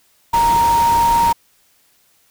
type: tone in noise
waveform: sine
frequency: 932.3 Hz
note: A#5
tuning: in tune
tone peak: -11 dBFS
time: 0.33-1.33 s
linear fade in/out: 10 ms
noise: pink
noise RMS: -25 dBFS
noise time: 0.33-1.33 s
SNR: +11 dB
effects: white hiss -57 dBFS RMS until 2.3 s